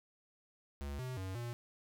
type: tone with pitch steps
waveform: square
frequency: 70.8 / 128 / 94.4 / 119.2 Hz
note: C#2 / C3 / F#2 / A#2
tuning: +37 / -38 / +35 / +39 cents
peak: -40 dBFS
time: 0.81-1.53 s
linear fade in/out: 0 ms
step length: 180 ms
effects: none